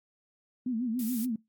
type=tone with vibrato; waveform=sine; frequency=236.9 Hz; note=A#3; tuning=28 cents sharp; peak=-28 dBFS; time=0.66-1.36 s; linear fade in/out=5 ms; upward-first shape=sine; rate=7 Hz; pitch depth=140 cents each way
type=noise; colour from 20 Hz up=violet; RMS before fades=-38 dBFS; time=0.99-1.25 s; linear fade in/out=2 ms
effects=noise-tail reverb RT60 0.2 s tail -23 dB re dry + AAC 64 kbps